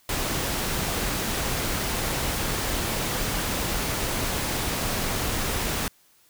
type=noise; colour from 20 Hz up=pink; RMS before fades=-27 dBFS; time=0.09-5.88 s; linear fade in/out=2 ms; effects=white hiss -60 dBFS RMS until 6.29 s